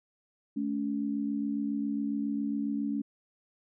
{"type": "tone pair together", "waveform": "sine", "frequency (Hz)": [216.1, 283.4], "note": ["A3", "C#4"], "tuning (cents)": [-31, 38], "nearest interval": "perfect fourth", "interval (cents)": 469, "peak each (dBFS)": [-32, -31], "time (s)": [0.56, 3.02], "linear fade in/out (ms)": 10, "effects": []}